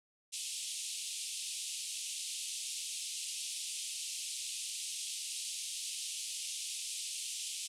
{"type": "band-pass noise", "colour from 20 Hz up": "white", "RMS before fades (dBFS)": -41, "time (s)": [0.32, 7.68], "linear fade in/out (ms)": 20, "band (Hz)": [2600, 10000], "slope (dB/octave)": 48, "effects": []}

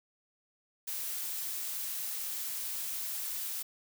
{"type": "noise", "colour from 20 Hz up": "blue", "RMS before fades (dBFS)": -37, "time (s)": [0.87, 3.63], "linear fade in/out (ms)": 10, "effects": []}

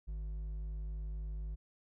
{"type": "tone with hard clipping", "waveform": "triangle", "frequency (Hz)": 51.91, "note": "G#1", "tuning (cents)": 0, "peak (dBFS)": -39, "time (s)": [0.07, 1.56], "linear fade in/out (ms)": 20, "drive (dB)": 8, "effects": []}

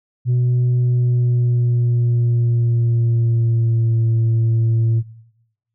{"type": "tone with pitch glide", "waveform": "sine", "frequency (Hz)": [123.47, 113.88], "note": ["B2", "A#2"], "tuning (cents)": [0, -40], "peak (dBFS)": -11, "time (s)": [0.25, 5.03], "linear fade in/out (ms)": 50, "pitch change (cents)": -140, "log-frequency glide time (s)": [0.76, 4.05], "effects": ["noise-tail reverb RT60 1.0 s tail -21 dB re dry", "tanh soft clip ceiling -12 dBFS"]}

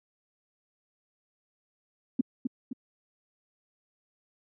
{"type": "tone with echo", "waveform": "sine", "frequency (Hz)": 251.6, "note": "B3", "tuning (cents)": 32, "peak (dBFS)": -19, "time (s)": [2.19, 2.21], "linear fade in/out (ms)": 5, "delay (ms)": 260, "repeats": 2, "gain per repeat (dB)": -6, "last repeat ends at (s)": 2.73, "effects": ["high-pass 150 Hz 12 dB/octave"]}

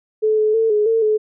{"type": "tone with pitch steps", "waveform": "sine", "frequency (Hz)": [432.9, 429.4, 448.7, 420.6, 451.8, 429], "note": ["A4", "A4", "A4", "G#4", "A4", "A4"], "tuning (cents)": [-28, -42, 34, 22, 46, -44], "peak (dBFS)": -13, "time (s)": [0.22, 1.18], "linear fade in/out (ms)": 20, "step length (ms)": 160, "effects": []}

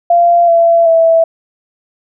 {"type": "tone with pitch steps", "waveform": "sine", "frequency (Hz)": [690, 673.9, 658.1], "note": ["F5", "E5", "E5"], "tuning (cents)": [-21, 38, -3], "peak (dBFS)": -5, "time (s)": [0.1, 1.24], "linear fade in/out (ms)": 5, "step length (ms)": 380, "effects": []}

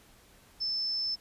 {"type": "tone", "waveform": "sine", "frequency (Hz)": 5274, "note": "E8", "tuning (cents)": 0, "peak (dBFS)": -29, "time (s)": [0.6, 1.16], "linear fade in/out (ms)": 20, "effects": ["pink hiss -59 dBFS RMS until 1.2 s", "resampled to 32000 Hz"]}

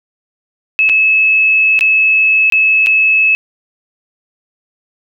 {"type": "tone with dropouts", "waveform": "sine", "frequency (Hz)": 2594, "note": "E7", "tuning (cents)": -28, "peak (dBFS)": -7, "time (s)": [0.79, 3.35], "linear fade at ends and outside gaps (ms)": 0, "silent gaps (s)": [[0.891, 0.896], [1.791, 1.809], [2.5, 2.523], [2.862, 2.869]], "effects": []}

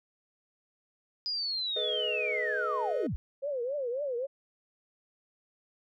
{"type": "linear sweep", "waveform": "sine", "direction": "down", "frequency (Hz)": [4978, 36.27], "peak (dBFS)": -30, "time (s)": [1.26, 3.16], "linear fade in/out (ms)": 0}
{"type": "chord", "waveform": "triangle", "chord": "G# minor", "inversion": "none", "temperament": "equal with one note detuned", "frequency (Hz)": [424.8, 493.9, 622.3], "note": ["G#4", "B4", "D#5"], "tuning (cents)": [39, 0, 0], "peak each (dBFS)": -34, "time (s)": [1.76, 3.07], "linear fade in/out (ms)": 5}
{"type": "tone with vibrato", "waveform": "sine", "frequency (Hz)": 527, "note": "C5", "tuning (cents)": 12, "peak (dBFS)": -30, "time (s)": [3.42, 4.27], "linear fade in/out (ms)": 20, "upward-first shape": "triangle", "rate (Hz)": 3.7, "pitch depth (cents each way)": 230}
{"effects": []}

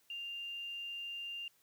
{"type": "tone with quantisation", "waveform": "sine", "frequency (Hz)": 2794, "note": "F7", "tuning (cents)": 0, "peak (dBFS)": -40, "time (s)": [0.1, 1.48], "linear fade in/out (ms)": 2, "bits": 11, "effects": ["white hiss -71 dBFS RMS until 1.62 s"]}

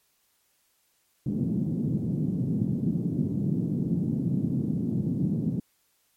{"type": "band-pass noise", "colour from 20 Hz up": "white", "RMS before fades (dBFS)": -27, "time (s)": [1.26, 5.6], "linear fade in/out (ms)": 5, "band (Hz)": [130, 230], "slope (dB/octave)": 24, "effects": ["white hiss -69 dBFS RMS until 6.16 s", "MP3 64 kbps"]}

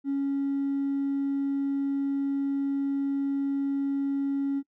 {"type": "tone with hard clipping", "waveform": "sine", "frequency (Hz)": 277.5, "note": "C#4", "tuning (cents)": 2, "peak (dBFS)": -25, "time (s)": [0.04, 4.63], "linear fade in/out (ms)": 50, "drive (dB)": 1, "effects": ["noise-tail reverb RT60 0.1 s tail -22 dB re dry"]}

